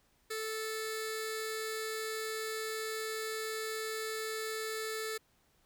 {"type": "tone with notch filter", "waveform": "15% pulse", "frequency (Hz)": 438.7, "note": "A4", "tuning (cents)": -5, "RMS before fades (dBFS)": -38, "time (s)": [0.3, 5.18], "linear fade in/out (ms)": 10, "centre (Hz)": 900, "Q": 0.84, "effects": ["pink hiss -71 dBFS RMS until 5.65 s"]}